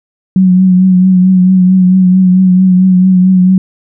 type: tone with vibrato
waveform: sine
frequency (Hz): 185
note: F#3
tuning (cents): 0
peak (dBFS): -3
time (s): 0.36-3.58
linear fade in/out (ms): 2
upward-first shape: triangle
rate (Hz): 4.5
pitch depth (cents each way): 41
effects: none